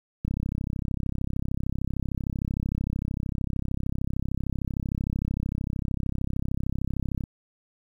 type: click train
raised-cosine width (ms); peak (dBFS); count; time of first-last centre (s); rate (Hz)
5; -16; 233; 0.25-7.238; 33.2
effects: 9-bit